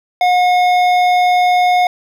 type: tone with hard clipping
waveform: sine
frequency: 722 Hz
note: F#5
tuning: 43 cents flat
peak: -11 dBFS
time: 0.21-1.87 s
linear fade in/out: 2 ms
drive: 11 dB
effects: none